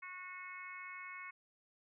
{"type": "harmonic tone", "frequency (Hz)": 365.3, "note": "F#4", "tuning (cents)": -22, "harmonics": [3, 4, 5, 6, 7], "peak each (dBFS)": [-51, -55, -55, -48, -59], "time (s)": [0.02, 1.31], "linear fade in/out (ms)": 10, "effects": []}